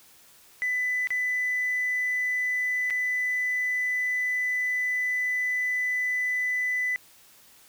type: tone with dropouts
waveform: triangle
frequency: 1997 Hz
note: B6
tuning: 19 cents sharp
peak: -21 dBFS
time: 0.62-6.96 s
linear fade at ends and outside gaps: 0 ms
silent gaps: 1.072-1.105 / 2.901-2.906 s
effects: tanh soft clip ceiling -21 dBFS + white hiss -55 dBFS RMS until 7.68 s